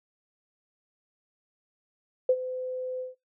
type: tone with ADSR envelope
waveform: sine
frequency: 510 Hz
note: C5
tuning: 44 cents flat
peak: -16 dBFS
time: 2.29-3.15 s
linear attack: 4 ms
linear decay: 57 ms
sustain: -15 dB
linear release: 150 ms
effects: noise-tail reverb RT60 0.2 s tail -20 dB re dry